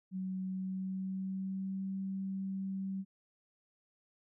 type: tone with pitch glide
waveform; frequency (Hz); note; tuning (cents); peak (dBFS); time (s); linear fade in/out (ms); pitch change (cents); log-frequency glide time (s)
sine; 187.7 to 192.53; F#3 to G3; +25 to -31; -35; 0.11-3.05; 50; +44; 0.47-1.91
effects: none